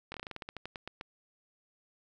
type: slowing click train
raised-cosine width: 0.3 ms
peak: -24 dBFS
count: 15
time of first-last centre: 0.12-1.011 s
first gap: 22 ms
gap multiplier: 1.15
effects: none